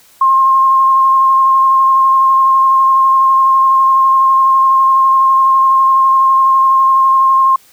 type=tone with vibrato; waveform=sine; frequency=1065 Hz; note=C6; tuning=30 cents sharp; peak=-6 dBFS; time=0.21-7.56 s; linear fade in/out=5 ms; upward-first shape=square; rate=12 Hz; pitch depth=10 cents each way; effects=white hiss -46 dBFS RMS until 7.72 s